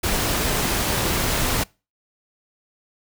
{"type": "noise", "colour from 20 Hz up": "pink", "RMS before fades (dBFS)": -22, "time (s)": [0.03, 1.64], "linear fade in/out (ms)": 10, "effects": ["noise-tail reverb RT60 0.3 s tail -25 dB re dry"]}